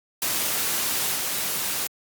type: noise with level steps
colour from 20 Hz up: white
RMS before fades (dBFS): -25 / -27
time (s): 0.22-1.87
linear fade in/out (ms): 2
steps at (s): 1.14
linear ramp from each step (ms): 20
effects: high-pass 100 Hz 12 dB/octave + Opus 48 kbps